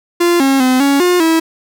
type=tone with pitch steps; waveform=45% pulse; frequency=346.6 / 271 / 256.1 / 279.4 / 357.2 / 325.1 Hz; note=F4 / C#4 / C4 / C#4 / F4 / E4; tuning=-13 / -39 / -37 / +14 / +39 / -24 cents; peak=-9 dBFS; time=0.2-1.4 s; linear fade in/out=10 ms; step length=200 ms; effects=none